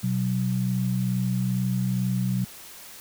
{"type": "tone pair together", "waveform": "sine", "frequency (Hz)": [125.1, 187.44], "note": ["B2", "F#3"], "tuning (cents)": [23, 23], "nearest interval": "perfect fifth", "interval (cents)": 700, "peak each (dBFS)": -25, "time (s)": [0.03, 2.45], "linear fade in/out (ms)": 10, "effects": ["white hiss -44 dBFS RMS until 3 s"]}